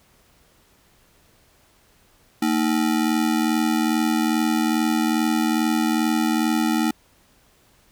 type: ring-modulated tone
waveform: square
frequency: 269.4 Hz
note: C#4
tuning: 49 cents flat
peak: -16 dBFS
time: 2.42-6.91 s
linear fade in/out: 5 ms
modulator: 41.2 Hz
effects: pink hiss -58 dBFS RMS until 7.91 s